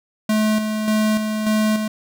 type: tone with tremolo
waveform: square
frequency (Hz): 215.4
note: A3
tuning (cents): -37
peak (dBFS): -16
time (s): 0.29-1.88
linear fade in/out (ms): 5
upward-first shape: square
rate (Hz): 1.7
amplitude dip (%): 45
effects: none